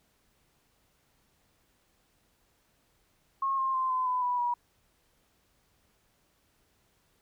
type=tone with pitch steps; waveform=sine; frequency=1083 / 1062.6 / 1042.5 / 1022.8 / 1003.5 / 984.5 / 966 Hz; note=C#6 / C6 / C6 / C6 / B5 / B5 / B5; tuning=-41 / +26 / -7 / -40 / +27 / -6 / -39 cents; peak=-26 dBFS; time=3.42-4.54 s; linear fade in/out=5 ms; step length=160 ms; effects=pink hiss -70 dBFS RMS until 7.21 s